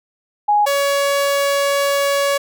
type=tone pair in turn; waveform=sine / sawtooth; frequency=830.6 / 562.3 Hz; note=G#5 / C#5; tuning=0 / +25 cents; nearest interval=perfect fifth; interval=675 cents; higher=first; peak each=-11 dBFS; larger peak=neither; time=0.48-0.66 / 0.66-2.38 s; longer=second; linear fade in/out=10 ms; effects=none